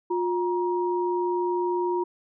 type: tone pair together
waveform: sine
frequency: 355.9 / 947 Hz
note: F4 / A#5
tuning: +33 / +27 cents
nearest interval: octave + perfect fourth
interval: 1694 cents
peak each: -24 / -28 dBFS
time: 0.1-2.04 s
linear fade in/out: 10 ms
effects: none